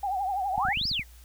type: tone with vibrato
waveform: sine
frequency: 775 Hz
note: G5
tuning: 20 cents flat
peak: -26 dBFS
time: 0.03-0.73 s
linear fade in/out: 5 ms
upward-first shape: triangle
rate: 12 Hz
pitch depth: 120 cents each way
type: exponential two-way sweep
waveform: sine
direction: up then down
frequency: 587.3 to 5410 to 1853 Hz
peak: -26 dBFS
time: 0.52-1.04 s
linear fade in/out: 50 ms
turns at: 0.88 s
type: clicks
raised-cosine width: 5 ms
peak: -26 dBFS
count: 8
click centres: 0.58 / 0.652 / 0.686 / 0.773 / 0.814 / 0.854 / 0.915 / 0.995 s
effects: added 60 Hz sine -48 dBFS peak until 1.24 s + white hiss -57 dBFS RMS until 1.24 s